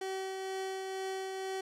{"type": "tone with tremolo", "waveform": "30% pulse", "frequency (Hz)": 381.7, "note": "G4", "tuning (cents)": -46, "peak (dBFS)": -32, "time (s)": [0.01, 1.61], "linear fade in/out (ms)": 5, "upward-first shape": "triangle", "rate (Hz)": 2.1, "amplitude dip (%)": 30, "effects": ["low-pass 10000 Hz 12 dB/octave"]}